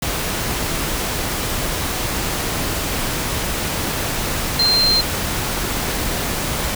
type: tone in noise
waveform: sine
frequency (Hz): 4157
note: C8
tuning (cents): -12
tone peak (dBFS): -13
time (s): 4.59-5.01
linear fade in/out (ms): 5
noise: pink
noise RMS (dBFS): -22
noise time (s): 0.02-6.75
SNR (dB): +6
effects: none